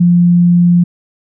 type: tone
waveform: sine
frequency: 174.61 Hz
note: F3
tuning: in tune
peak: -5 dBFS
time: 0-0.84 s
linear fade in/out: 10 ms
effects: none